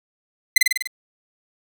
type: tone with echo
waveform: sawtooth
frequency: 2045 Hz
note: C7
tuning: 40 cents flat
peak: -4 dBFS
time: 0.56-0.58 s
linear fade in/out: 5 ms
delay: 49 ms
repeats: 6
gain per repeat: -3 dB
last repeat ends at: 0.874 s
effects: 7-bit